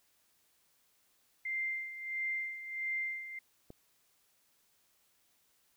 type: tone with tremolo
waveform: sine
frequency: 2093 Hz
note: C7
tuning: in tune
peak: -32 dBFS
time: 1.45-3.39 s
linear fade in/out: 5 ms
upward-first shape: sine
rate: 1.5 Hz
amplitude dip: 70%
type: click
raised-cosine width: 2 ms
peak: -35 dBFS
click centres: 3.704 s
effects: white hiss -72 dBFS RMS until 5.76 s